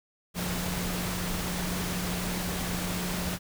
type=tone in noise; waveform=sine; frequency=179.1 Hz; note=F3; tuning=44 cents sharp; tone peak=-33 dBFS; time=0.34-3.39 s; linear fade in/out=50 ms; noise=pink; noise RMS=-33 dBFS; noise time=0.34-3.39 s; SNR=-3 dB; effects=none